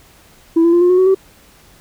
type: tone with pitch steps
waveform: sine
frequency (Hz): 330 / 338.3 / 346.8 / 355.5 / 364.5 / 373.6 / 383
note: E4 / E4 / F4 / F4 / F#4 / F#4 / G4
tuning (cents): +2 / +45 / -12 / +31 / -26 / +17 / -40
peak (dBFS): -6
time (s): 0.56-1.148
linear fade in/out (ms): 10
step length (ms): 84
effects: tanh soft clip ceiling -6 dBFS + pink hiss -47 dBFS RMS until 1.8 s